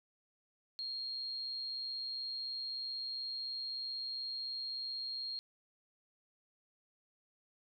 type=tone; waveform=sine; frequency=4241 Hz; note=C8; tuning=23 cents sharp; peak=-38 dBFS; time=0.79-5.39 s; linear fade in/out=0 ms; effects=none